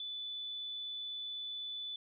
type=tone; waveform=sine; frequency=3484 Hz; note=A7; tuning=18 cents flat; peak=-39 dBFS; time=0-1.96 s; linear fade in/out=2 ms; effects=none